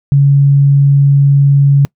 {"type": "tone", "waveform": "sine", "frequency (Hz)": 140.3, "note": "C#3", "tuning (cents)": 21, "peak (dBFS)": -4, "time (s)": [0.12, 1.85], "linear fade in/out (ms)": 0, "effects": ["noise-tail reverb RT60 0.1 s tail -26 dB re dry"]}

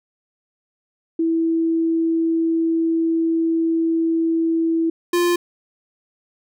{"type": "tone pair in turn", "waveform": ["sine", "square"], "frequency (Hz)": [328.2, 348.9], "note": ["E4", "F4"], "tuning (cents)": [-8, -2], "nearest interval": "minor second", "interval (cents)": 106, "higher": "second", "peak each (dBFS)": -16, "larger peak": "neither", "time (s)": [[1.19, 4.9], [5.13, 5.36]], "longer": "first", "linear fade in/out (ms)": 5, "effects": []}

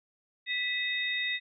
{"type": "tone cluster", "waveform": "sine", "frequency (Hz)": [1974, 2564, 3706], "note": ["B6", "E7", "A#7"], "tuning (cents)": [-1, -49, -11], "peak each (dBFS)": [-31, -37, -33], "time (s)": [0.46, 1.4], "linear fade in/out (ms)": 50, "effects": []}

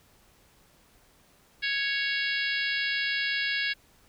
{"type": "harmonic tone with a mistuned harmonic", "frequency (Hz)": 554.4, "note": "C#5", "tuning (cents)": 0, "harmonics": [3, 4, 5, 6, 7, 8, 9], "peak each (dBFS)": [-30, -32, -34, -36, -37, -38, -39], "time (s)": [1.62, 3.74], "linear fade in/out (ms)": 20, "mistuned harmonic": 7, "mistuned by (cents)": 20, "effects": ["pink hiss -61 dBFS RMS until 4.08 s"]}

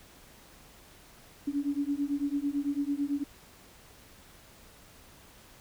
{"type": "beating tone pair", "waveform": "sine", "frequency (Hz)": [280.4, 289.4], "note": ["C#4", "D4"], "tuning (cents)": [20, -25], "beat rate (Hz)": 9, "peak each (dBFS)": -31, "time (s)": [1.47, 3.24], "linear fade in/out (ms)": 10, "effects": ["pink hiss -55 dBFS RMS until 5.6 s"]}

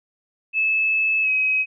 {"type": "tone with pitch glide", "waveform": "sine", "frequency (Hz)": [2607, 2540], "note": ["E7", "D#7"], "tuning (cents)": [-20, 35], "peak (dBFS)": -17, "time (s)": [0.53, 1.66], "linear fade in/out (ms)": 50, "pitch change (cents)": -45, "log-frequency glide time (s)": [1.22, 1.29], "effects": []}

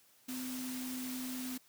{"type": "tone in noise", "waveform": "sine", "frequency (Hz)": 255, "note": "C4", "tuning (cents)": -44, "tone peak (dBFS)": -39, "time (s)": [0.28, 1.58], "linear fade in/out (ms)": 10, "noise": "white", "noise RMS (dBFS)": -45, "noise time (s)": [0.28, 1.58], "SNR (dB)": 3, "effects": ["white hiss -66 dBFS RMS until 1.68 s", "high-pass 80 Hz 12 dB/octave"]}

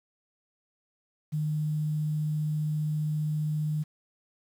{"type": "tone", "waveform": "sine", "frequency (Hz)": 152.5, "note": "D#3", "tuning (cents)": -34, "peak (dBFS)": -26, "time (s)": [1.32, 3.84], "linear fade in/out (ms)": 20, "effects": ["9-bit"]}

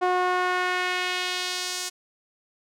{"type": "tone with band-pass filter sweep", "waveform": "sawtooth", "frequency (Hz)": 363.3, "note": "F#4", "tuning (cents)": -32, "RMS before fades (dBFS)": -26, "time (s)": [0.01, 1.9], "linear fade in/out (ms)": 20, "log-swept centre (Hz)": [790, 6800], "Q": 1.2, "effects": []}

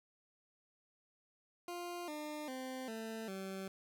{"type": "tone with pitch steps", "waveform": "20% pulse", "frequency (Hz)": [350, 301.2, 259.2, 223, 191.94], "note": ["F4", "D4", "C4", "A3", "G3"], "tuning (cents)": [4, 44, -16, 23, -36], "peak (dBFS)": -37, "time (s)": [1.68, 3.68], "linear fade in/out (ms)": 2, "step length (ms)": 400, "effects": []}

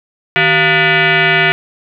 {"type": "tone with frequency modulation", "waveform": "sine", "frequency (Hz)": 155.56, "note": "D#3", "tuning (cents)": 0, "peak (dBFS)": -8, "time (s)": [0.36, 1.52], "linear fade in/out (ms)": 0, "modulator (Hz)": 538, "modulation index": 4.8, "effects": []}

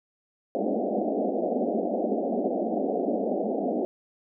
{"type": "band-pass noise", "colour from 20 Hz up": "pink", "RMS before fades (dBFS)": -27, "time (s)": [0.55, 3.85], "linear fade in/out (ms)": 0, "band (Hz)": [200, 750], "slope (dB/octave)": 96, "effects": []}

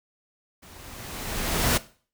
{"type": "noise with level ramp", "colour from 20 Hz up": "pink", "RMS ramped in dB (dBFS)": [-49, -20], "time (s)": [0.62, 1.78], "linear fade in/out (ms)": 10, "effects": ["noise-tail reverb RT60 0.4 s tail -17 dB re dry"]}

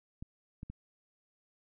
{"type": "clicks", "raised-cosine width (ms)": 5, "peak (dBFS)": -30, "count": 3, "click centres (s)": [0.225, 0.631, 0.7], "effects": []}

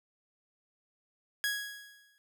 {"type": "tone with exponential decay", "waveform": "sawtooth", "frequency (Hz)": 1661.2, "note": "G#6", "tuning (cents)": 0, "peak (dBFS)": -24, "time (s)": [1.44, 2.18], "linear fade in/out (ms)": 0, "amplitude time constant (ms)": 160, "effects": []}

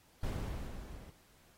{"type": "noise with level ramp", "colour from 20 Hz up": "brown", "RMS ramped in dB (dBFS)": [-35, -51], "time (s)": [0.23, 1.11], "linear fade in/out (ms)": 5, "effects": ["pink hiss -66 dBFS RMS until 1.57 s", "AAC 48 kbps"]}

